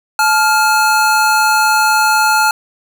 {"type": "tone pair together", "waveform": "square", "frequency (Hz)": [864, 1400], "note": ["A5", "F6"], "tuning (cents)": [-32, 4], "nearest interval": "minor sixth", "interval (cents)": 836, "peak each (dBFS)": -13, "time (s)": [0.19, 2.51], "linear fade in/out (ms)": 2, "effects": []}